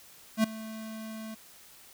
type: tone with ADSR envelope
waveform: square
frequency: 220 Hz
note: A3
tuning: in tune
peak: -20 dBFS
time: 0.37-1.35 s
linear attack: 68 ms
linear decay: 7 ms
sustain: -19 dB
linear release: 12 ms
effects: white hiss -54 dBFS RMS until 1.93 s